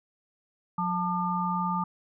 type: tone cluster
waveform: sine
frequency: 180 / 887 / 1204 Hz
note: F#3 / A5 / D6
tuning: -47 / +14 / +43 cents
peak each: -30 dBFS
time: 0.78-1.84 s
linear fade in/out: 5 ms
effects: none

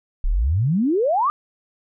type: exponential sweep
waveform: sine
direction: up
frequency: 30.87 to 1244.5 Hz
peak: -16 dBFS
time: 0.24-1.3 s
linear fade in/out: 0 ms
effects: none

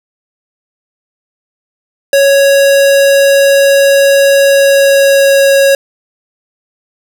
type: tone with pitch glide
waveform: square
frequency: 554.4 to 550.6 Hz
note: C#5 to C#5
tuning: 0 to -12 cents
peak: -5 dBFS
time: 2.13-5.75 s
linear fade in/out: 2 ms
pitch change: -12 cents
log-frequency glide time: 4.44-5.61 s
effects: none

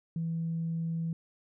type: tone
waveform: sine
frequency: 164.81 Hz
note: E3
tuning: in tune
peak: -29 dBFS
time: 0.16-1.13 s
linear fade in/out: 2 ms
effects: tanh soft clip ceiling -25 dBFS

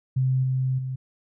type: tone with level steps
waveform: sine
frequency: 130.3 Hz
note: C3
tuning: 7 cents flat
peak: -19 / -21 / -27 dBFS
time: 0.16-0.96 s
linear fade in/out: 10 ms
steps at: 0.43 / 0.78 s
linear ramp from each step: 10 ms
effects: none

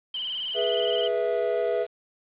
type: tone with vibrato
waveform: sine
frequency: 3041 Hz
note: F#7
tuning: 47 cents sharp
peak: -28 dBFS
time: 0.14-1.08 s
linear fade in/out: 5 ms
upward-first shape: square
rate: 19 Hz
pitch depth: 50 cents each way
type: chord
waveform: triangle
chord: E major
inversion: first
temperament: equal with one note detuned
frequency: 415.3 / 487.9 / 659.3 Hz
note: G#4 / B4 / E5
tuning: 0 / -21 / 0 cents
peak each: -26 / -25 / -25 dBFS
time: 0.54-1.87 s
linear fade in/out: 50 ms
effects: resampled to 8000 Hz + 8-bit

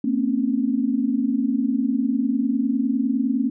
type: tone cluster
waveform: sine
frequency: 227 / 256.7 / 276.6 Hz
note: A#3 / C4 / C#4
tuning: -46 / -33 / -4 cents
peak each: -23 dBFS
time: 0.04-3.5 s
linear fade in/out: 5 ms
effects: none

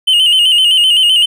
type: tone with vibrato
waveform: triangle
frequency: 2960 Hz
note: F#7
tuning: in tune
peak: -5 dBFS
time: 0.07-1.26 s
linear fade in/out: 10 ms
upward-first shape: square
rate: 7.8 Hz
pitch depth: 60 cents each way
effects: none

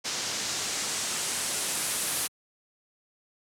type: noise with low-pass filter sweep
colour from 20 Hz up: white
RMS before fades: -31 dBFS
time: 0.04-2.28 s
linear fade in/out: 20 ms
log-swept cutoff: 5900 to 11000 Hz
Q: 1.4
effects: high-pass 100 Hz 12 dB/octave

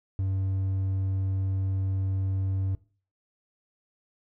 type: tone with hard clipping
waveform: sine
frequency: 95.9 Hz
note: G2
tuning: 37 cents flat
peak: -26 dBFS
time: 0.19-2.75 s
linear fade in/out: 0 ms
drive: 3 dB
effects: noise-tail reverb RT60 0.4 s tail -20 dB re dry

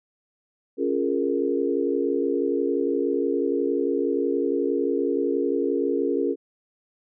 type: chord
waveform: sine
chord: Bb minor seventh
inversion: first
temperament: equal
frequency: 277.2 / 349.2 / 415.3 / 466.2 Hz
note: Db4 / F4 / Ab4 / Bb4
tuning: 0 / 0 / 0 / 0 cents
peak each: -26 / -27 / -26 / -27 dBFS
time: 0.77-6.36 s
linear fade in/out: 50 ms
effects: none

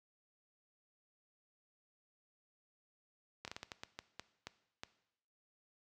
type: slowing click train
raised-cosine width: 0.2 ms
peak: -26 dBFS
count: 11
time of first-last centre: 3.45-4.835 s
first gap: 28 ms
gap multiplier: 1.33
effects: noise-tail reverb RT60 0.8 s tail -17 dB re dry + high-pass 60 Hz 12 dB/octave

